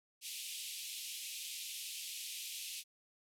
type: band-pass noise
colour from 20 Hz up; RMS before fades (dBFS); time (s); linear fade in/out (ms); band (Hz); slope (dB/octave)
pink; -45; 0.21-2.84; 50; 2500 to 14000; 48
effects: none